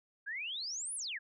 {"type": "exponential two-way sweep", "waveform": "sine", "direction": "up then down", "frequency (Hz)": [1568, 10650, 1568], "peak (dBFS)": -37, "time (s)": [0.26, 1.19], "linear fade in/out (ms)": 20, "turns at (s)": 0.95, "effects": []}